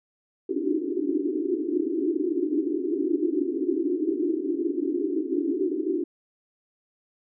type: band-pass noise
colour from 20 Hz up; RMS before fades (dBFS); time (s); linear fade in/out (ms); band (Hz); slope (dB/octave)
pink; -26; 0.49-6.04; 5; 280 to 390; 96
effects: none